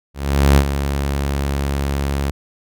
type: tone with ADSR envelope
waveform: sawtooth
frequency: 69.8 Hz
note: C#2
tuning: 13 cents sharp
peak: -4 dBFS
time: 0.14-2.31 s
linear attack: 430 ms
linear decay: 69 ms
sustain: -10 dB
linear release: 6 ms
effects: none